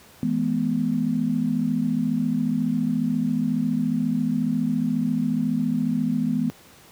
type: chord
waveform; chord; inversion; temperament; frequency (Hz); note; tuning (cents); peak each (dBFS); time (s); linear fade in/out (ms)
sine; E major; none; equal with one note detuned; 164.81 / 212.5 / 246.9; E3 / G#3 / B3; 0 / +40 / 0; -27 / -25 / -23; 0.23-6.5; 0
effects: pink hiss -50 dBFS RMS until 6.91 s + high-pass 80 Hz 12 dB/octave